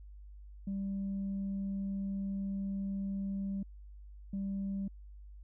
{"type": "tone bursts at uneven times", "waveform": "sine", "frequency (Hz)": 196, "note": "G3", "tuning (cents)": 0, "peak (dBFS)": -32, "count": 2, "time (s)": [[0.67, 3.63], [4.33, 4.88]], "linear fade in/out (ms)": 5, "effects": ["tanh soft clip ceiling -31 dBFS", "added 50 Hz sine -48 dBFS peak until 5.43 s"]}